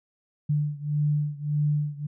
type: beating tone pair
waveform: sine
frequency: 147.6 / 149.3 Hz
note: D3 / D3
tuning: +9 / +29 cents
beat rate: 1.7 Hz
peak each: -25 / -27 dBFS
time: 0.49-2.07 s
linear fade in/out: 10 ms
effects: none